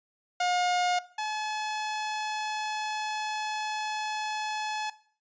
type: tone pair in turn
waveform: sawtooth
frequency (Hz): 716 / 855.7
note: F5 / A5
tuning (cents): +43 / -48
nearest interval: minor third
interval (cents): 309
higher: second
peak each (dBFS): -21 / -26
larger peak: first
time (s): 0.4-0.99 / 1.18-4.9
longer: second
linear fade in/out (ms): 5
effects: noise-tail reverb RT60 0.5 s tail -18 dB re dry + resampled to 16000 Hz